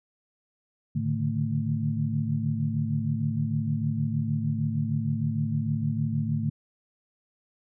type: tone cluster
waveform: sine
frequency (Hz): 108.1 / 144.4 / 150.9 / 222.4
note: A2 / D3 / D3 / A3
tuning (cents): -30 / -29 / +47 / +19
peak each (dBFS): -30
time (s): 0.95-6.5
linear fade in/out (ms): 10
effects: none